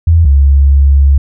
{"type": "tone pair in turn", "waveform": "sine", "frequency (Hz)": [82.7, 69.54], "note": ["E2", "C#2"], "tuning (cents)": [6, 6], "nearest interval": "minor third", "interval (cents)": 300, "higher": "first", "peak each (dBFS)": -3, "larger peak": "neither", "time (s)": [[0.07, 0.25], [0.25, 1.18]], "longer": "second", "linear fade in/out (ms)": 5, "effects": []}